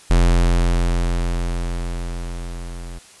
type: tone with level ramp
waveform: square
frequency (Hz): 43.33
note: F1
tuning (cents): -13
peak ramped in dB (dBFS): -11 to -31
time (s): 0.1-2.99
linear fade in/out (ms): 10
effects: white hiss -46 dBFS RMS until 3.2 s + resampled to 24000 Hz